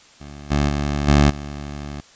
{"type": "tone with level steps", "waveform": "15% pulse", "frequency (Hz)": 72.3, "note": "D2", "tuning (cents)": -27, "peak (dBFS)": [-29, -10, -14, -5, -23], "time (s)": [0.2, 2.01], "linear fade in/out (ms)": 10, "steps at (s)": [0.5, 0.68, 1.07, 1.29], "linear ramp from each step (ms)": 20, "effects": ["white hiss -49 dBFS RMS until 2.15 s", "resampled to 16000 Hz"]}